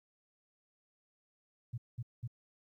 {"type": "tone bursts", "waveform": "sine", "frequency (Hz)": 119, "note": "A#2", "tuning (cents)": 36, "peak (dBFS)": -36, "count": 3, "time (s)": [1.73, 2.277], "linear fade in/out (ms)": 10, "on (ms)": 49, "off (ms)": 200, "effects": ["13-bit"]}